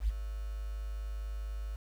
sine tone with ADSR envelope, 52.2 Hz, G#1, 10 cents sharp, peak -24 dBFS, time 0-1.76 s, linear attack 82 ms, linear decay 25 ms, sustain -11 dB, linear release 5 ms, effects 9-bit

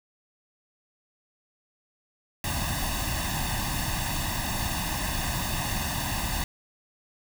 pink noise with comb filter, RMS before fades -29 dBFS, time 2.44-6.44 s, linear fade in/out 2 ms, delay 1.1 ms, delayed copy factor +0.85, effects none

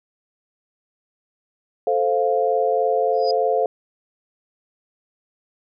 sine chord, F major, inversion first, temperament equal, 440 / 523.3 / 698.5 Hz, A4 / C5 / F5, 0 / 0 / 0 cents, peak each -21 dBFS, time 1.87-3.66 s, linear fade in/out 2 ms
sine tone with exponential growth, 4941 Hz, D#8, 13 cents flat, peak -23 dBFS, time 3.13-3.31 s, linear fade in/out 2 ms, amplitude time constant 38 ms
effects none

